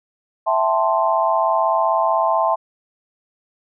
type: chord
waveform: sine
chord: A minor seventh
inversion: second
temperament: equal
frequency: 659.3 / 784 / 880 / 1046.5 Hz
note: E5 / G5 / A5 / C6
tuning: 0 / 0 / 0 / 0 cents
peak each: -19 / -24 / -20 / -20 dBFS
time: 0.46-2.56 s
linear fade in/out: 20 ms
effects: none